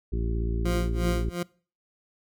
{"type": "harmonic tone", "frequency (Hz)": 56.7, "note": "A#1", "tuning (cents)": -47, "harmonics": [1, 2, 3, 4, 5, 6, 7], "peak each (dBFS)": [-26, -34, -38, -38, -45, -38, -39], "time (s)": [0.12, 1.3], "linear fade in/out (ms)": 10}
{"type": "tone with tremolo", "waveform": "20% pulse", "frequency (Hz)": 175, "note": "F3", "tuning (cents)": 4, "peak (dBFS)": -20, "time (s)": [0.65, 1.43], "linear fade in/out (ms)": 5, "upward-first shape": "sine", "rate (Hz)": 2.8, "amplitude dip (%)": 95}
{"effects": ["noise-tail reverb RT60 0.4 s tail -23 dB re dry"]}